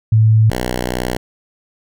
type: tone pair in turn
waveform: sine / 5% pulse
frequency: 110 / 61.74 Hz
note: A2 / B1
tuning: 0 / 0 cents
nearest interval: minor seventh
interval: 1000 cents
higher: first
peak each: -7 dBFS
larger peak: neither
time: 0.12-0.5 / 0.5-1.17 s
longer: second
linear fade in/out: 5 ms
effects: none